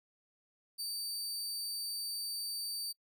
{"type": "tone", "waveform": "sawtooth", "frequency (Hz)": 4616, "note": "D8", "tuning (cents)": -31, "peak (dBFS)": -34, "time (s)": [0.78, 2.93], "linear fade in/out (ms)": 20, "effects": ["noise-tail reverb RT60 0.1 s tail -25 dB re dry"]}